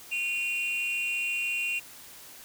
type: tone pair together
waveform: triangle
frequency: 2457 / 2763 Hz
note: D#7 / F7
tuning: -22 / -19 cents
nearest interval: major second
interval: 203 cents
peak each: -29 / -26 dBFS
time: 0.11-1.8 s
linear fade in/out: 20 ms
effects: tanh soft clip ceiling -23 dBFS + white hiss -48 dBFS RMS until 2.44 s